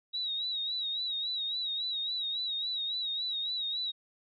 sine tone with vibrato, 3835 Hz, A#7, 48 cents sharp, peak -31 dBFS, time 0.13-3.92 s, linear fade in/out 20 ms, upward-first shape sine, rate 3.6 Hz, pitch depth 68 cents each way, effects none

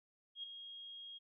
sine tone with ADSR envelope, 3265 Hz, G#7, 30 cents flat, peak -40 dBFS, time 0.35-1.19 s, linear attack 85 ms, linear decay 4 ms, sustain -8 dB, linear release 22 ms, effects none

